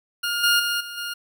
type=tone with level steps; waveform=20% pulse; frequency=1417 Hz; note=F6; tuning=25 cents sharp; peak=-18 / -11 / -17 / -28 / -23 dBFS; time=0.23-1.14 s; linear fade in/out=10 ms; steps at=0.43 / 0.59 / 0.8 / 0.97 s; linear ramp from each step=10 ms; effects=none